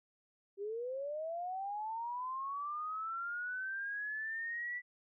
sine linear sweep, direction up, 387.6 to 1975.5 Hz, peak -37 dBFS, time 0.57-4.82 s, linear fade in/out 50 ms, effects none

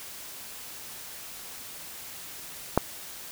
click, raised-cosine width 1 ms, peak -5 dBFS, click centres 2.776 s, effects white hiss -42 dBFS RMS until 3.31 s

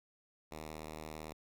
5% pulse tone, 77.78 Hz, D#2, in tune, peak -33 dBFS, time 0.51-1.33 s, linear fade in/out 10 ms, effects none

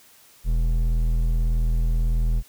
sine tone with hard clipping, 40.82 Hz, E1, 16 cents flat, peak -20 dBFS, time 0.44-2.43 s, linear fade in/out 50 ms, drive 8 dB, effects white hiss -53 dBFS RMS until 2.48 s

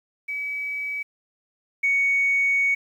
sine tone pair in turn, 2282 / 2230 Hz, C#7 / C#7, +50 / +10 cents, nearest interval unison, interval 40 cents, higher first, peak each -26 / -17 dBFS, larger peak second, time 0.28-1.03 / 1.83-2.75 s, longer second, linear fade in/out 10 ms, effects tanh soft clip ceiling -13 dBFS + 9-bit

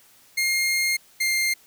sawtooth tone pair in turn, 2129 / 2109 Hz, C7 / C7, +30 / +13 cents, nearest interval unison, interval 17 cents, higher first, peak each -17 dBFS, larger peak neither, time 0.37-0.97 / 1.2-1.54 s, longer first, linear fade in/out 10 ms, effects white hiss -55 dBFS RMS until 1.66 s

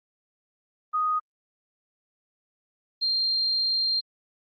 sine tone pair in turn, 1244.5 / 4186 Hz, D#6 / C8, 0 / 0 cents, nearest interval octave + major sixth, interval 2100 cents, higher second, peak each -22 / -22 dBFS, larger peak neither, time 0.93-1.2 / 3.01-4.01 s, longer second, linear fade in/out 20 ms, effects Opus 24 kbps

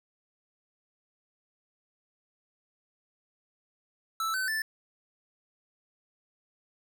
square tone with pitch steps, 1318.5 / 1523.3 / 1760 Hz, E6 / F#6 / A6, 0 / +50 / 0 cents, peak -29 dBFS, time 4.2-4.62 s, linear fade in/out 2 ms, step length 140 ms, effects none

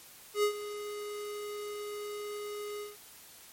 square tone with ADSR envelope, 415.3 Hz, G#4, in tune, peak -24 dBFS, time 0.34-2.97 s, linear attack 94 ms, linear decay 90 ms, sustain -14 dB, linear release 170 ms, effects white hiss -53 dBFS RMS until 3.52 s + MP3 64 kbps

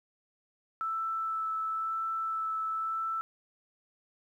sine tone with vibrato, 1318.5 Hz, E6, in tune, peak -30 dBFS, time 0.81-3.21 s, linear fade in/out 0 ms, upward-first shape sine, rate 0.98 Hz, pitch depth 10 cents each way, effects 11-bit

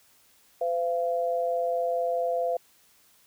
sine tone pair together, 509 / 684.4 Hz, C5 / F5, -48 / -35 cents, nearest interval perfect fourth, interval 513 cents, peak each -27 dBFS, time 0.61-2.57 s, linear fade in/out 5 ms, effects white hiss -61 dBFS RMS until 3.26 s

